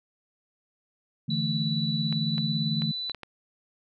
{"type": "chord", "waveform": "sine", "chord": "D suspended second", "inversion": "none", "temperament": "equal with one note detuned", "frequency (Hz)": [146.83, 164.81, 220.6], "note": ["D3", "E3", "A3"], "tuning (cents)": [0, 0, 5], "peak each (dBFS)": -30, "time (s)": [1.28, 2.92], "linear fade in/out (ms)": 10}
{"type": "tone with pitch glide", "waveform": "sine", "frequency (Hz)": [3951, 3981], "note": ["B7", "B7"], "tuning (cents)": [0, 13], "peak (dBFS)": -30, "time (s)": [1.3, 3.12], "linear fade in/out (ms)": 5, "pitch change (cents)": 13, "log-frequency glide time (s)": [1.96, 2.82]}
{"type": "clicks", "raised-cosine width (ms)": 0.3, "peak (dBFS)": -22, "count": 6, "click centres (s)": [2.126, 2.381, 2.82, 3.097, 3.147, 3.233]}
{"effects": []}